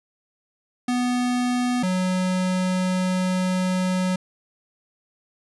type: tone pair in turn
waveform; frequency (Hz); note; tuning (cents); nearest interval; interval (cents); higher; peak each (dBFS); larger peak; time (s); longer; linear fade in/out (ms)
square; 246.9 / 184.43; B3 / F#3; 0 / -5; perfect fourth; 505; first; -21; neither; 0.88-1.83 / 1.83-4.16; second; 5
effects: resampled to 24000 Hz